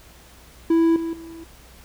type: tone with level steps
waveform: triangle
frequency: 330 Hz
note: E4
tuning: 2 cents sharp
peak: -12 / -22 / -34 dBFS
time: 0.7-1.44 s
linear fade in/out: 5 ms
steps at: 0.96 / 1.13 s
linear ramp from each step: 2 ms
effects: added 60 Hz sine -49 dBFS peak until 1.84 s + pink hiss -49 dBFS RMS until 1.84 s